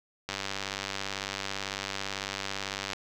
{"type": "click train", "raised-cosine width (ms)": 0.2, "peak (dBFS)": -15, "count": 260, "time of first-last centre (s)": [0.29, 2.933], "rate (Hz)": 98, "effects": []}